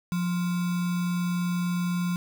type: tone with sample-and-hold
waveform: sine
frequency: 176.8 Hz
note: F3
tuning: 22 cents sharp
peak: -24 dBFS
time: 0.12-2.16 s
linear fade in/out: 0 ms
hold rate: 1225 Hz
effects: none